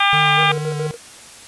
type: harmonic tone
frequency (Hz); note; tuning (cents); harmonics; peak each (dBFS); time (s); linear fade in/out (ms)
400.4; G4; +37; 2 / 3 / 4 / 5 / 6 / 7 / 8 / 9; -19 / -18 / -21 / -24 / -20 / -25 / -24 / -23; 0-0.52; 5
type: tone with vibrato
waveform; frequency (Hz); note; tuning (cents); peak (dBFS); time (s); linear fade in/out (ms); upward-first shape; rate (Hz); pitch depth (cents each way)
square; 150; D3; +37; -23; 0.13-0.91; 0; sine; 4.3; 20
type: tone with tremolo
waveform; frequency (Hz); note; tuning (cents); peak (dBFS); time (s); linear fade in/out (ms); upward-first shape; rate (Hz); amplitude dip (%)
triangle; 471.2; A#4; +19; -20; 0.36-0.97; 50; square; 6.9; 75
effects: white hiss -40 dBFS RMS until 1.47 s + resampled to 24000 Hz